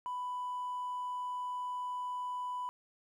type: tone with hard clipping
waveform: triangle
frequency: 993 Hz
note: B5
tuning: 9 cents sharp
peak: -35 dBFS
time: 0.06-2.69 s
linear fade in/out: 0 ms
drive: 2 dB
effects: none